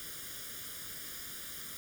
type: noise with comb filter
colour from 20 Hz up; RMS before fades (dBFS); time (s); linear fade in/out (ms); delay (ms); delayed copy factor
white; -44; 0-1.77; 0; 0.58; +0.85
effects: none